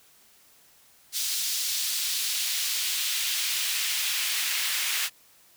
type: noise with high-pass filter sweep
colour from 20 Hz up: pink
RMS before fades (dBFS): -28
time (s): 1.12-5.1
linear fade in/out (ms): 50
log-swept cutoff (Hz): 4400 to 2200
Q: 1.2
effects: white hiss -58 dBFS RMS until 5.56 s